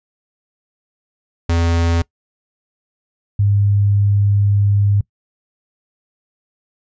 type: tone pair in turn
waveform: square / sine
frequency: 84.3 / 101.33 Hz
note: E2 / G#2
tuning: +39 / -42 cents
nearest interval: minor third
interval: 319 cents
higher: second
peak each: -14 / -11 dBFS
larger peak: second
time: 1.49-2.02 / 3.39-5.01 s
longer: second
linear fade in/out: 5 ms
effects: noise-tail reverb RT60 0.1 s tail -22 dB re dry + resampled to 16000 Hz